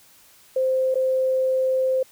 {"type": "tone with dropouts", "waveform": "sine", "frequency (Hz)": 521, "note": "C5", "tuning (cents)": -7, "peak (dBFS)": -18, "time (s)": [0.56, 2.03], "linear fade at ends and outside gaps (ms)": 5, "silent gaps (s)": [0.944, 0.954], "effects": ["white hiss -53 dBFS RMS until 2.11 s"]}